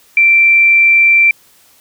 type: tone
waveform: sine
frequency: 2349 Hz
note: D7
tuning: in tune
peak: -5 dBFS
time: 0.17-1.31 s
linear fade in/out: 2 ms
effects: white hiss -48 dBFS RMS until 1.8 s